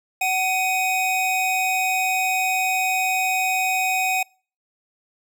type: tone pair together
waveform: square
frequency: 750 / 2502 Hz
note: F#5 / D#7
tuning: +23 / +9 cents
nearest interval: octave + major sixth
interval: 2086 cents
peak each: -23 dBFS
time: 0.21-4.23 s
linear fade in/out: 5 ms
effects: noise-tail reverb RT60 0.4 s tail -26 dB re dry